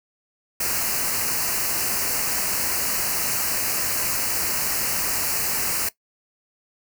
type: band-stop noise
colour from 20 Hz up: white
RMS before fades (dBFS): -24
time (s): 0.6-5.89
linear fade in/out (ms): 5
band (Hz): 2900 to 4200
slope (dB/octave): 96
effects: noise-tail reverb RT60 0.1 s tail -18 dB re dry